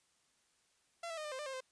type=tone with pitch steps; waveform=sawtooth; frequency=679 / 657 / 614 / 600 / 523 / 597 / 533 / 519 Hz; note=F5 / E5 / D#5 / D5 / C5 / D5 / C5 / C5; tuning=-49 / -6 / -23 / +37 / -1 / +28 / +32 / -14 cents; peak=-37 dBFS; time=1.03-1.606 s; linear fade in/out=5 ms; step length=72 ms; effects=white hiss -74 dBFS RMS until 1.71 s + resampled to 22050 Hz